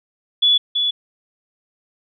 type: tone with echo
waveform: sine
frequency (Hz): 3424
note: A7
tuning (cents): -48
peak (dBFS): -11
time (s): 0.42-0.58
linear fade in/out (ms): 10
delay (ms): 330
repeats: 1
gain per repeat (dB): -5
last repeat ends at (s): 0.91
effects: none